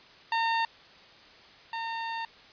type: tone pair in turn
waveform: sawtooth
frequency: 912 / 912 Hz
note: A#5 / A#5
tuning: -38 / -38 cents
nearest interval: unison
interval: 0 cents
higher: neither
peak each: -21 / -28 dBFS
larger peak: first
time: 0.32-0.65 / 1.73-2.25 s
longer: second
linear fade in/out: 2 ms
effects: white hiss -53 dBFS RMS until 2.52 s + resampled to 11025 Hz